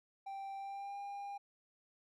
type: tone with pitch glide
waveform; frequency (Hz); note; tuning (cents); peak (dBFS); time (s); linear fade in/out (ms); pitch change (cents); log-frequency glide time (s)
triangle; 784 to 803.7; G5 to G5; 0 to +43; -40; 0.26-1.38; 10; +43; 0.57-0.98
effects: none